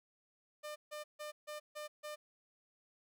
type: tone bursts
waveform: sawtooth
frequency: 600 Hz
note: D5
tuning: 37 cents sharp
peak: -39 dBFS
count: 6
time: 0.63-2.16 s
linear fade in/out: 20 ms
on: 130 ms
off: 150 ms
effects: none